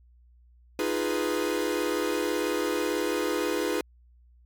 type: chord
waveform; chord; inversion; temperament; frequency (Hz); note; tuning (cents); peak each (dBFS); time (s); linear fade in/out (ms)
45% pulse; F half-diminished seventh; third; equal; 311.1 / 349.2 / 415.3 / 493.9; Eb4 / F4 / Ab4 / Cb5; 0 / 0 / 0 / 0; -31; 0.79-3.81; 2
effects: added 60 Hz sine -54 dBFS peak until 4.45 s + MP3 96 kbps